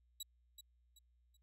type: tone with echo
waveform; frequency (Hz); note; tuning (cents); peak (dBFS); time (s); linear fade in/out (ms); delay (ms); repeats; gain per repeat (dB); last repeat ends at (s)
20% pulse; 3894; B7; -25; -37; 0.2-0.23; 5; 380; 3; -9; 1.37
effects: added 60 Hz sine -70 dBFS peak until 1.42 s